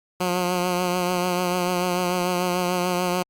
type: tone with vibrato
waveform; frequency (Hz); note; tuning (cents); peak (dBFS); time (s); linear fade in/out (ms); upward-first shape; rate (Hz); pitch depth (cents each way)
10% pulse; 179.4; F3; +47; -13; 0.2-3.23; 10; triangle; 6.8; 36
effects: Opus 48 kbps